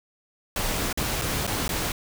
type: noise with dropouts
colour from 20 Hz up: pink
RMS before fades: -27 dBFS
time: 0.56-1.92 s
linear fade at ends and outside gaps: 2 ms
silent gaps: 0.928-0.974 / 1.215-1.219 / 1.468-1.475 / 1.68-1.691 s
effects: none